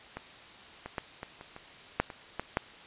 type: clicks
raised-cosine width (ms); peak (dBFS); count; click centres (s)
0.5; -22 / -23 / -17 / -23 / -30 / -28 / -9 / -26 / -17 / -11; 10; 0.17 / 0.86 / 0.982 / 1.231 / 1.411 / 1.564 / 2 / 2.102 / 2.396 / 2.571
effects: white hiss -50 dBFS RMS until 2.86 s + resampled to 8000 Hz